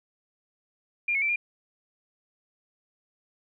sine tone with pitch steps, 2400 / 2191 / 2332 / 2409 Hz, D7 / C#7 / D7 / D7, +37 / -21 / -13 / +43 cents, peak -23 dBFS, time 1.08-1.36 s, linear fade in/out 5 ms, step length 70 ms, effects none

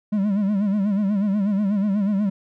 triangle tone with vibrato, 202.1 Hz, G#3, 47 cents flat, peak -16 dBFS, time 0.12-2.3 s, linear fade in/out 10 ms, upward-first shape sine, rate 8.2 Hz, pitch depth 98 cents each way, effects none

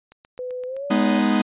click train, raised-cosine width 0.3 ms, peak -30 dBFS, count 6, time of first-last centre 0.12-0.766 s, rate 7.74 Hz
sine tone with pitch glide, 502 to 570 Hz, B4 to C#5, +28 to +48 cents, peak -27 dBFS, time 0.39-1.19 s, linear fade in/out 0 ms, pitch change +220 cents, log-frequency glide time 0.66-0.86 s
45% pulse chord, G# minor, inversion none, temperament equal, 207.7 / 246.9 / 311.1 Hz, G#3 / B3 / D#4, 0 / 0 / 0 cents, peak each -20 / -21 / -23 dBFS, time 0.9-1.42 s, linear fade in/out 10 ms
effects resampled to 8000 Hz

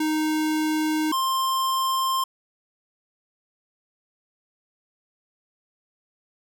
square tone pair in turn, 310.2 / 1054 Hz, D#4 / C6, -5 / +12 cents, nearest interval octave + major sixth, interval 2117 cents, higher second, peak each -22 dBFS, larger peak neither, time 0-1.12 / 1.12-2.24 s, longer neither, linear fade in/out 5 ms, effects none

